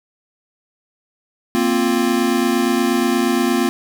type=chord; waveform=square; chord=Bb suspended second; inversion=none; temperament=equal; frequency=233.1 / 261.6 / 349.2 Hz; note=Bb3 / C4 / F4; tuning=0 / 0 / 0 cents; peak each=-20 dBFS; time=1.55-3.69 s; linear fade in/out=0 ms; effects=none